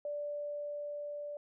sine tone with level ramp, 585 Hz, D5, 7 cents flat, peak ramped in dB -35 to -39 dBFS, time 0.05-1.37 s, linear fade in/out 2 ms, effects none

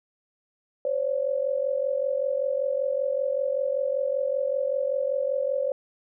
sine tone pair together, 523.3 / 568.5 Hz, C5 / C#5, 0 / +44 cents, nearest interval minor second, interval 144 cents, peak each -26 dBFS, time 0.85-5.72 s, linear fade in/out 2 ms, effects none

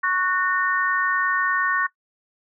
sine chord, F# major, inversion second, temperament equal with one note detuned, 1108.7 / 1480 / 1828.4 Hz, C#6 / F#6 / A#6, 0 / 0 / -34 cents, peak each -23 / -24 / -23 dBFS, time 0.03-1.87 s, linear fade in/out 10 ms, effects noise-tail reverb RT60 0.1 s tail -19 dB re dry

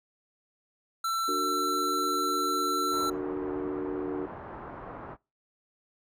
square tone, 1340 Hz, E6, 28 cents sharp, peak -28 dBFS, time 1.04-3.1 s, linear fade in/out 5 ms
sine chord, D augmented, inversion none, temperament equal with one note detuned, 293.7 / 370 / 459.2 Hz, D4 / F#4 / A#4, 0 / 0 / -26 cents, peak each -34 / -33 / -38 dBFS, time 1.28-4.26 s, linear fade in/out 5 ms
white low-pass noise, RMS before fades -42 dBFS, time 2.9-5.17 s, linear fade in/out 50 ms, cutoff 1200 Hz, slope 24 dB/octave
effects noise-tail reverb RT60 0.3 s tail -26 dB re dry

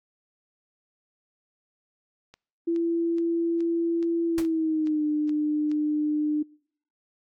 click train, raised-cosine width 0.2 ms, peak -30 dBFS, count 9, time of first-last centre 2.34-5.716 s, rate 2.37 Hz
sine tone with pitch glide, 335.9 to 301 Hz, E4 to D4, +33 to +43 cents, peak -22 dBFS, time 2.67-6.43 s, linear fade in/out 10 ms, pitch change -190 cents, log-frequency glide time 4.26-5.05 s
pink noise with exponential decay, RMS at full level -31 dBFS, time 4.38-4.49 s, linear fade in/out 1 ms, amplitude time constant 23 ms
effects noise-tail reverb RT60 0.6 s tail -26 dB re dry + AAC 64 kbps

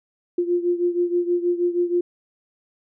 sine beating tone pair, 349.2 / 355.5 Hz, F4 / F4, 0 / +31 cents, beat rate 6.3 Hz, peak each -20 / -24 dBFS, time 0.38-2.01 s, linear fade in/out 5 ms, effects none

